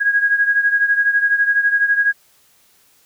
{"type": "beating tone pair", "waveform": "sine", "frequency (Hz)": [1643, 1655], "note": ["G#6", "G#6"], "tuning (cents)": [-19, -6], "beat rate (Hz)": 12, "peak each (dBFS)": [-14, -19], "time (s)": [0, 2.13], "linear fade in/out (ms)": 20, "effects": ["white hiss -55 dBFS RMS until 3.05 s"]}